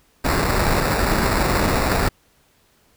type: noise with sample-and-hold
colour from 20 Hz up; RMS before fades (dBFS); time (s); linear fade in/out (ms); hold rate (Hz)
pink; -19; 0.24-2.09; 10; 3150
effects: pink hiss -59 dBFS RMS until 2.96 s